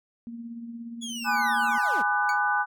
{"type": "tone with tremolo", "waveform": "sine", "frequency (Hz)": 233.1, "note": "A#3", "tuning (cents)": 0, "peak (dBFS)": -33, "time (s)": [0.27, 1.78], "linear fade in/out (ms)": 0, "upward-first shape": "triangle", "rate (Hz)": 17, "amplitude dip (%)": 50}
{"type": "linear sweep", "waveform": "25% pulse", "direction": "down", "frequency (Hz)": [3422, 158.3], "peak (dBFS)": -30, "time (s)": [1.01, 2.03], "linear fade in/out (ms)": 20}
{"type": "chord", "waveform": "sine", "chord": "G# half-diminished seventh", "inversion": "none", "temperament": "just", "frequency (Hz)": [830.6, 996.7, 1196.1, 1495.1], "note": ["G#5", "B5", "D6", "F#6"], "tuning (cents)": [0, 16, 31, 18], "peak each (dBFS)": [-26, -31, -30, -25], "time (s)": [1.24, 2.66], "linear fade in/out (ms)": 50}
{"type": "tone with exponential decay", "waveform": "20% pulse", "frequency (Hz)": 2250, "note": "C#7", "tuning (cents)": 25, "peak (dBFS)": -27, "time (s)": [2.29, 2.4], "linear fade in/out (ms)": 1, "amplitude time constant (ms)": 23}
{"effects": []}